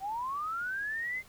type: linear sweep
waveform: sine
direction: up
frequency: 750 to 2093 Hz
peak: -32 dBFS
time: 0-1.23 s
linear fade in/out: 50 ms
effects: pink hiss -57 dBFS RMS until 1.28 s